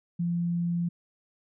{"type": "tone", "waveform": "sine", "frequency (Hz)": 172.1, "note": "F3", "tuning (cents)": -25, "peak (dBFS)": -25, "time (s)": [0.19, 0.89], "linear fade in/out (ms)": 10, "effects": []}